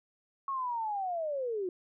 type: linear sweep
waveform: sine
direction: down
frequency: 1108.7 to 349.2 Hz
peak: -31 dBFS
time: 0.48-1.69 s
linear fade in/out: 2 ms
effects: none